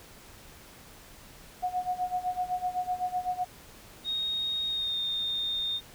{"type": "tone with tremolo", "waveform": "sine", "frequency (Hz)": 728, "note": "F#5", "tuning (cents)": -28, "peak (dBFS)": -25, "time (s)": [1.62, 3.45], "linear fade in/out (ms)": 20, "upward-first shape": "sine", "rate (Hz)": 7.9, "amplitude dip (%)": 85}
{"type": "tone with pitch glide", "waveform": "sine", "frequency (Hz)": [3729, 3656], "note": ["A#7", "A#7"], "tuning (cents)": [0, -34], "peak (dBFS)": -28, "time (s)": [4.04, 5.81], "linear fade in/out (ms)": 50, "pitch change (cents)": -34, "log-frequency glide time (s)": [4.68, 4.99]}
{"effects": ["pink hiss -51 dBFS RMS until 5.94 s"]}